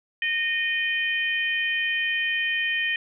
harmonic tone, 616 Hz, D#5, 17 cents flat, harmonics 3 / 4 / 5, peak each -25 / -27 / -30 dBFS, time 0.22-2.96 s, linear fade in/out 2 ms, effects none

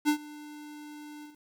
square tone with ADSR envelope, 298.3 Hz, D4, 27 cents sharp, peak -21 dBFS, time 0.05-1.37 s, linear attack 36 ms, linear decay 87 ms, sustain -22 dB, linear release 140 ms, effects 10-bit

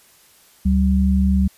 sine tone pair together, 72.1 / 192.1 Hz, D2 / G3, -31 / -35 cents, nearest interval octave + perfect fourth, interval 1696 cents, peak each -16 dBFS, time 0.65-1.48 s, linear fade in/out 10 ms, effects white hiss -52 dBFS RMS until 1.57 s + resampled to 32000 Hz

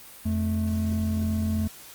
triangle tone pair together, 86.74 / 217.5 Hz, F2 / A3, -11 / -20 cents, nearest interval octave + major third, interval 1591 cents, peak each -24 dBFS, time 0.25-1.68 s, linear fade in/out 10 ms, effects white hiss -46 dBFS RMS until 1.94 s + Opus 32 kbps

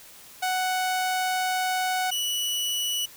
sawtooth tone pair in turn, 742 / 2948 Hz, F#5 / F#7, +5 / -7 cents, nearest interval 2 octaves, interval 2388 cents, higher second, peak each -20 / -22 dBFS, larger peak first, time 0.42-2.11 / 2.11-3.06 s, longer first, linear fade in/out 10 ms, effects white hiss -48 dBFS RMS until 3.16 s

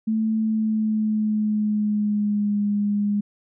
sine tone with pitch glide, 220 to 205.3 Hz, A3 to G#3, 0 to -20 cents, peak -19 dBFS, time 0.07-3.21 s, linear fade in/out 10 ms, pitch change -120 cents, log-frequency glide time 0.37-2.61 s, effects none

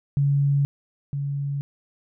sine tone pair in turn, 141.1 / 141.1 Hz, C#3 / C#3, +31 / +31 cents, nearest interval unison, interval 0 cents, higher neither, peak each -17 / -24 dBFS, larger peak first, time 0.17-0.65 / 1.13-1.61 s, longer neither, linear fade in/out 0 ms, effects none

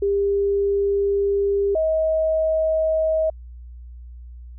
sine tone pair in turn, 400 / 635 Hz, G4 / D#5, +35 / +35 cents, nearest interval minor sixth, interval 800 cents, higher second, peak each -17 dBFS, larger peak neither, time 0.02-1.75 / 1.75-3.3 s, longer first, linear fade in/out 5 ms, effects added 60 Hz sine -36 dBFS peak until 4.58 s

